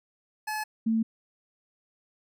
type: tone pair in turn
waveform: 25% pulse / sine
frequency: 857 / 223.9 Hz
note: A5 / A3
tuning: -46 / +30 cents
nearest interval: octave + major seventh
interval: 2324 cents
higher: first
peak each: -26 / -22 dBFS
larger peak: second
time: 0.47-0.64 / 0.86-1.03 s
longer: neither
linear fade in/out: 10 ms
effects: none